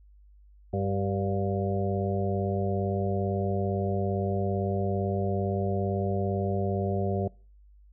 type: harmonic tone with a mistuned harmonic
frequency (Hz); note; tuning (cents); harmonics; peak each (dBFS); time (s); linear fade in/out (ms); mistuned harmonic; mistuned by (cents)
97.7; G2; -5; 1 / 2 / 4 / 5 / 6 / 7; -29 / -32 / -32 / -37 / -35 / -36; 0.73-7.28; 5; 7; +45
effects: noise-tail reverb RT60 0.4 s tail -24 dB re dry + added 50 Hz sine -52 dBFS peak until 7.92 s

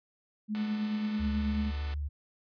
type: tone with tremolo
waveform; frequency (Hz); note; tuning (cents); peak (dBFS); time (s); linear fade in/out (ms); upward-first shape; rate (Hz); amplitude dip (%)
sine; 212.3; G#3; +38; -27; 0.48-1.72; 50; triangle; 9.2; 45
type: chord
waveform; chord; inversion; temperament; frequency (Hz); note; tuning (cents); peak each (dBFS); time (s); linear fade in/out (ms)
5% pulse; B minor seventh; none; equal with one note detuned; 246.9 / 300 / 370 / 440; B3 / D4 / F#4 / A4; 0 / +37 / 0 / 0; -40 / -38 / -40 / -37; 0.55-1.94; 0
type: tone with vibrato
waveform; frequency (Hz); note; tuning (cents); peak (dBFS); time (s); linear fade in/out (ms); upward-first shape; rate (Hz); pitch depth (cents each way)
sine; 72.5; D2; -22; -31; 1.19-2.09; 20; square; 6.6; 18
effects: resampled to 11025 Hz

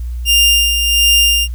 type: tone with tremolo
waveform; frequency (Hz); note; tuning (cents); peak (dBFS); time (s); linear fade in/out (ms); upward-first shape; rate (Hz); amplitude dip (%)
sawtooth; 2800; F7; +4; -4; 0.25-1.48; 50; sine; 1.4; 50
effects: added 60 Hz sine -19 dBFS peak until 1.54 s + white hiss -49 dBFS RMS until 1.54 s

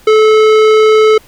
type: tone with tanh clipping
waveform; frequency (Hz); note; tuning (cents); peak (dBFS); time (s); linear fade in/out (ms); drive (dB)
sine; 433.6; A4; -25; -6; 0.07-1.18; 5; 17
effects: pink hiss -43 dBFS RMS until 1.27 s

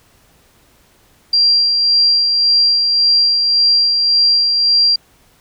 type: tone with tremolo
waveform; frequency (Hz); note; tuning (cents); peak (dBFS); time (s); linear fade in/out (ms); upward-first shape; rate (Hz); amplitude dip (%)
sine; 4747; D8; +18; -8; 1.33-4.96; 5; sine; 1.8; 35
effects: pink hiss -52 dBFS RMS until 5.4 s

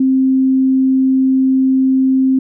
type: tone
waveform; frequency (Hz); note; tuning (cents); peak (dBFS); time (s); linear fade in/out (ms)
sine; 263.3; C4; +11; -9; 0-2.39; 5
effects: none

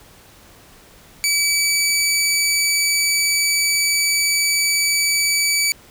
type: tone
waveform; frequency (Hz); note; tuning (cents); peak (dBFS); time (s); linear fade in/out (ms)
15% pulse; 2294; D7; -41; -9; 1.24-5.72; 0
effects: pink hiss -47 dBFS RMS until 5.9 s

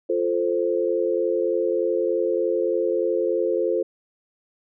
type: chord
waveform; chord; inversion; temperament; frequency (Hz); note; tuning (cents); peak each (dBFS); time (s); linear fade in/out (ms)
sine; F major; none; equal; 349.2 / 440 / 523.3; F4 / A4 / C5; 0 / 0 / 0; -24; 0.09-3.83; 10
effects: none

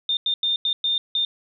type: tone bursts at uneven times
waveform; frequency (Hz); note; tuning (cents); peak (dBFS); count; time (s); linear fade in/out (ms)
sine; 3620; A7; +48; -19; 6; 0.09-0.17 / 0.26-0.34 / 0.43-0.56 / 0.65-0.73 / 0.84-0.98 / 1.15-1.25; 2
effects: none

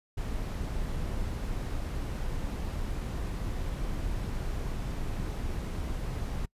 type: noise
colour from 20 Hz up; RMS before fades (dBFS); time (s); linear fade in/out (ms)
brown; -33; 0.17-6.46; 10
effects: noise-tail reverb RT60 0.1 s tail -24 dB re dry + resampled to 32000 Hz

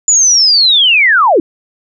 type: linear sweep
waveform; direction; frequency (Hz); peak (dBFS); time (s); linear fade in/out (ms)
sine; down; 7040 to 280.7; -5; 0.08-1.4; 2
effects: none

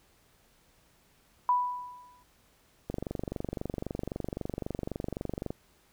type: tone with exponential decay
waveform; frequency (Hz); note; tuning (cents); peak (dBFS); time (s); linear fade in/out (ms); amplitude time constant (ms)
sine; 987.8; B5; 0; -20; 1.49-2.23; 1; 160
type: click train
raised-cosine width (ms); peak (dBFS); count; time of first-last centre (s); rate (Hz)
2; -20; 63; 2.9-5.505; 23.8
effects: pink hiss -65 dBFS RMS until 5.92 s

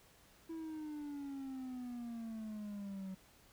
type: exponential sweep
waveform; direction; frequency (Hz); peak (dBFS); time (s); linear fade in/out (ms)
triangle; down; 329.6 to 187.5; -40; 0.49-3.15; 10
effects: pink hiss -65 dBFS RMS until 3.52 s

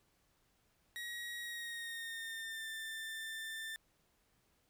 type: tone with pitch glide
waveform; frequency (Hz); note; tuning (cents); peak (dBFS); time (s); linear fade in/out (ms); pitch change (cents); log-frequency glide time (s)
30% pulse; 1900 to 1783; A#6 to A6; +33 to +22; -39; 0.96-3.76; 0; -111; 1.41-2.67
effects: pink hiss -75 dBFS RMS until 4.69 s

